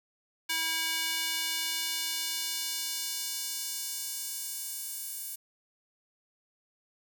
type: tone with high-pass filter sweep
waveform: square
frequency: 323.5 Hz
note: E4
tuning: 32 cents flat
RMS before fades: -34 dBFS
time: 0.49-5.36 s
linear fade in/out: 10 ms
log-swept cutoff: 2100 to 10000 Hz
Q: 0.92
effects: none